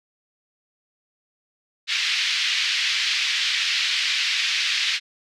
pink band-pass noise, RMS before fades -23 dBFS, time 1.87-5 s, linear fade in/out 50 ms, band 2100 to 4800 Hz, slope 24 dB/octave, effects none

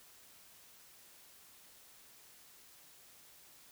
silence, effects white hiss -60 dBFS RMS until 3.71 s

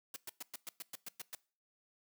white noise bursts, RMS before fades -44 dBFS, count 10, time 0.14-1.35 s, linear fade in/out 2 ms, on 22 ms, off 110 ms, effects noise-tail reverb RT60 0.4 s tail -22 dB re dry + high-pass 150 Hz 12 dB/octave

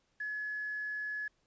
sine tone with quantisation, 1700 Hz, G#6, 40 cents sharp, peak -35 dBFS, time 0.2-1.28 s, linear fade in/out 5 ms, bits 10, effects pink hiss -75 dBFS RMS until 1.46 s + resampled to 16000 Hz

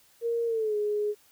sine tone with pitch glide, 466.2 to 417.7 Hz, A#4 to G#4, 0 to +10 cents, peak -25 dBFS, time 0.21-1.15 s, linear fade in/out 50 ms, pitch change -190 cents, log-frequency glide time 0.46-0.76 s, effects white hiss -61 dBFS RMS until 1.31 s

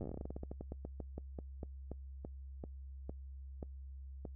slowing click train, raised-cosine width 2 ms, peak -30 dBFS, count 29, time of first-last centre 0.01-4.252 s, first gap 9 ms, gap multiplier 1.17, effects noise-tail reverb RT60 0.1 s tail -23 dB re dry + added 67 Hz sine -46 dBFS peak until 4.35 s

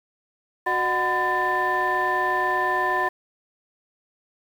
sine tone cluster, 367.3 / 609 / 741 / 1013 / 1776 Hz, F#4 / D#5 / F#5 / B5 / A6, -13 / -37 / +2 / +44 / +16 cents, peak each -28 / -31 / -26 / -23 / -24 dBFS, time 0.66-3.09 s, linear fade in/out 10 ms, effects tanh soft clip ceiling -14 dBFS + 8-bit

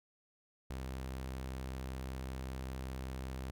sawtooth tone, 65.2 Hz, C2, 5 cents flat, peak -36 dBFS, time 0.7-3.51 s, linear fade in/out 5 ms, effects none

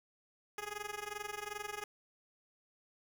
10% pulse tone with amplitude modulation, 415.9 Hz, G#4, 2 cents sharp, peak -29 dBFS, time 0.58-1.84 s, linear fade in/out 2 ms, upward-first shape sine, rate 22.6 Hz, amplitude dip 85%, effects 10-bit

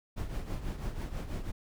brown noise with tremolo, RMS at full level -33 dBFS, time 0.16-1.52 s, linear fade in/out 20 ms, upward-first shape triangle, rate 6.1 Hz, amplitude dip 70%, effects none

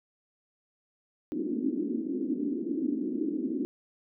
white band-pass noise, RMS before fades -31 dBFS, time 1.32-3.65 s, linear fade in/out 0 ms, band 240 to 330 Hz, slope 48 dB/octave, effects none

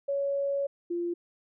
sine tone pair in turn, 559 / 345.8 Hz, C#5 / F4, +14 / -17 cents, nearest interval minor sixth, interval 831 cents, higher first, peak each -26 / -28 dBFS, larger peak first, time 0.08-0.67 / 0.9-1.14 s, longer first, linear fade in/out 10 ms, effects none

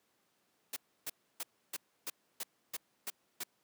white noise bursts, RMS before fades -39 dBFS, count 9, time 0.73-3.436 s, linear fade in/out 5 ms, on 34 ms, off 300 ms, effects pink hiss -75 dBFS RMS until 3.63 s + high-pass 200 Hz 12 dB/octave

